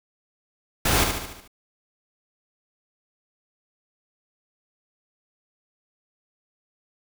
pink noise with echo, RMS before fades -21 dBFS, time 0.85-1.04 s, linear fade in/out 5 ms, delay 73 ms, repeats 6, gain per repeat -5 dB, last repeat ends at 1.478 s, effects none

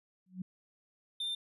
sine tone with exponential growth, 184.4 Hz, F#3, 6 cents flat, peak -33 dBFS, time 0.26-0.42 s, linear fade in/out 5 ms, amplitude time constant 34 ms
triangle tone, 3594 Hz, A7, 36 cents sharp, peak -32 dBFS, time 1.2-1.35 s, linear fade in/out 5 ms
effects resampled to 32000 Hz

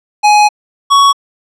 square tone pair in turn, 837 / 1117.3 Hz, G#5 / C#6, +13 / +13 cents, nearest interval perfect fourth, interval 500 cents, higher second, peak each -5 dBFS, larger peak neither, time 0.23-0.49 / 0.9-1.13 s, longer first, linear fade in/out 20 ms, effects low-pass 7000 Hz 12 dB/octave

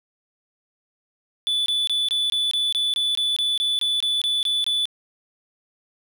triangle tone bursts, 3473 Hz, A7, 23 cents flat, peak -18 dBFS, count 16, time 1.47-4.855 s, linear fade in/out 0 ms, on 190 ms, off 23 ms, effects none

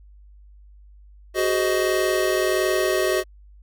square chord, Ab dominant seventh, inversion third, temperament just, 373.8 / 415.3 / 519.1 / 623 Hz, Gb4 / Ab4 / C5 / Eb5, +18 / 0 / -14 / +2 cents, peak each -23 / -29 / -29 / -25 dBFS, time 1.34-3.24 s, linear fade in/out 50 ms, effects added 50 Hz sine -45 dBFS peak until 3.62 s

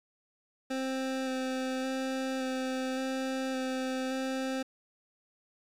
25% pulse tone with vibrato, 261.6 Hz, C4, in tune, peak -27 dBFS, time 0.7-4.63 s, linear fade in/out 10 ms, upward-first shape square, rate 0.88 Hz, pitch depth 11 cents each way, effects low-pass 8000 Hz 12 dB/octave + 9-bit

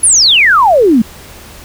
sine exponential sweep, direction down, 10730 to 207.7 Hz, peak -4 dBFS, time 0.03-1.02 s, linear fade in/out 5 ms, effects added 78 Hz sine -39 dBFS peak until 1.64 s + pink hiss -34 dBFS RMS until 1.64 s

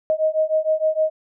sine beating tone pair, 624 / 630.5 Hz, D#5 / D#5, +5 / +23 cents, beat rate 6.5 Hz, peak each -20 / -20 dBFS, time 0.1-1.1 s, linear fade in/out 0 ms, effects none

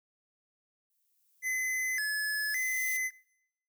violet noise with exponential growth, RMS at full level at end -38 dBFS, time 0.9-2.97 s, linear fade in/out 1 ms, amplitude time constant 450 ms
square tone with vibrato, 1864.7 Hz, A#6, in tune, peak -30 dBFS, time 1.42-3.11 s, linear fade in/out 50 ms, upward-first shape square, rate 0.89 Hz, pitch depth 150 cents each way
effects noise-tail reverb RT60 0.8 s tail -22 dB re dry

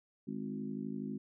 harmonic tone with a mistuned harmonic, 51.91 Hz, G#1, in tune, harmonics 3 / 4 / 5 / 6 / 7, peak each -47 / -40 / -41 / -52 / -48 dBFS, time 0.27-1.18 s, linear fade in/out 10 ms, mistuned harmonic 3, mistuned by -18 cents, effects none

